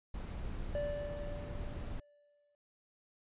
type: noise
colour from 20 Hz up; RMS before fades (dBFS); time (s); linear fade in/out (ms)
brown; -41; 0.14-2; 5
type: tone with exponential decay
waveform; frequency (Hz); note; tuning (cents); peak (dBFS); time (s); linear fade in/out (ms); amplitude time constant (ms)
triangle; 583; D5; -13; -31; 0.75-2.55; 1; 390
effects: resampled to 8000 Hz